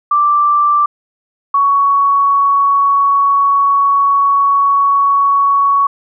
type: tone pair in turn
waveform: sine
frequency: 1174.7 / 1118.2 Hz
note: D6 / C#6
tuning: 0 / +15 cents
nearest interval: minor second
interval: 85 cents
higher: first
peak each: -8 dBFS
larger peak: neither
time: 0.11-0.86 / 1.54-5.87 s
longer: second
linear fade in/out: 5 ms
effects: none